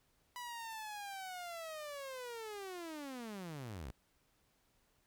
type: linear sweep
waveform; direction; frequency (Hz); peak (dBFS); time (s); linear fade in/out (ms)
sawtooth; down; 987.8 to 55; -40; 0.36-3.91; 0
effects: pink hiss -75 dBFS RMS until 5.06 s